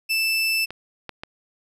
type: tone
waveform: 30% pulse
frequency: 2644 Hz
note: E7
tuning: 5 cents sharp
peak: -17 dBFS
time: 0.09-0.66 s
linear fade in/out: 20 ms
type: clicks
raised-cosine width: 0.3 ms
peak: -17 dBFS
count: 3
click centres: 0.706 / 1.093 / 1.235 s
effects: resampled to 32000 Hz